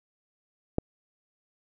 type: click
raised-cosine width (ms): 2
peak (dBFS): -11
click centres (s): 0.784
effects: none